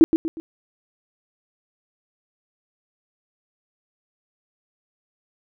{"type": "tone with echo", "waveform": "sine", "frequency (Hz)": 324.5, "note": "E4", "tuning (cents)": -27, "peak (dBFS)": -6, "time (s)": [0.01, 0.04], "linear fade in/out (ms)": 0, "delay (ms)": 120, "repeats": 3, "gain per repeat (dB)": -8, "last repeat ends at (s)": 0.4, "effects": []}